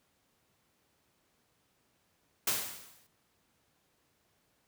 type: noise with exponential decay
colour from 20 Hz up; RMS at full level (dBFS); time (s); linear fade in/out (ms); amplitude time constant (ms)
white; -28; 2.47-3.07; 5; 130
effects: pink hiss -73 dBFS RMS until 4.67 s + high-pass 80 Hz 12 dB/octave